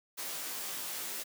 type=noise with comb filter; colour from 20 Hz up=white; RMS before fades=-39 dBFS; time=0.17-1.24 s; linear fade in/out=20 ms; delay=18 ms; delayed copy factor=+1; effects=high-pass 200 Hz 12 dB/octave